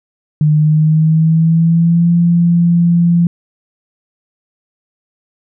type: tone with pitch glide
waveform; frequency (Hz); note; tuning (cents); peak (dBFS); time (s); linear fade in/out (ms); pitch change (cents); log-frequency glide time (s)
sine; 151.8 to 171.38; D#3 to F3; -42 to -32; -7; 0.41-3.27; 2; +210; 0.53-2.11
effects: none